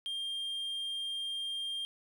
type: tone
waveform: triangle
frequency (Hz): 3200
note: G7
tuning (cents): +35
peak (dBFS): -33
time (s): 0.06-1.85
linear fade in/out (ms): 0
effects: none